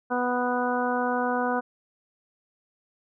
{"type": "harmonic tone", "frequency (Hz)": 247.1, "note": "B3", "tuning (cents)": 1, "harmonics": [1, 2, 3, 4, 5, 6], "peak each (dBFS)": [-29, -29, -29, -31, -34, -32], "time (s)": [0.1, 1.61], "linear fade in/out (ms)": 20, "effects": []}